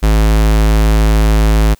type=tone; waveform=square; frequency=53.6 Hz; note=A1; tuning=45 cents flat; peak=-8 dBFS; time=0.02-1.75 s; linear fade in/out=20 ms; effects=white hiss -50 dBFS RMS until 1.79 s